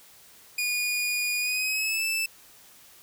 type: tone with pitch glide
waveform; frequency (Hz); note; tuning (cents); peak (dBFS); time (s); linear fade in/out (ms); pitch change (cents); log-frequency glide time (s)
sawtooth; 2448 to 2639; D#7 to E7; -29 to +1; -22; 0.58-2.26; 5; +130; 1.39-2.04
effects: white hiss -53 dBFS RMS until 3.02 s